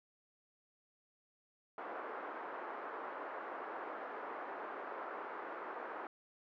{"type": "band-pass noise", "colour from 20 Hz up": "white", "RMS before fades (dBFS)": -45, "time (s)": [1.78, 6.07], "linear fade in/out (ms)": 2, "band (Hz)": [330, 1400], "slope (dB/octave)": 24, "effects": []}